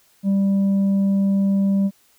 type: tone with tanh clipping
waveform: triangle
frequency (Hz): 196.5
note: G3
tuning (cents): +4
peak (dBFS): -16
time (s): 0.23-1.91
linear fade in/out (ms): 50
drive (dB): 8
effects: white hiss -58 dBFS RMS until 2.18 s